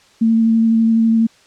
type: tone with vibrato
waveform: sine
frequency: 225.8 Hz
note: A3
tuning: 45 cents sharp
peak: -10 dBFS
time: 0.21-1.27 s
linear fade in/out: 10 ms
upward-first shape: square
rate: 12 Hz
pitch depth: 10 cents each way
effects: white hiss -50 dBFS RMS until 1.46 s + low-pass 6000 Hz 12 dB/octave